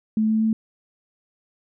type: tone with pitch steps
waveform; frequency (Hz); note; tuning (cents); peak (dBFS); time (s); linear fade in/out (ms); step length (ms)
sine; 217.6 / 219.2 / 220.9; A3 / A3 / A3; -19 / -6 / +7; -17; 0.17-0.53; 2; 120
effects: none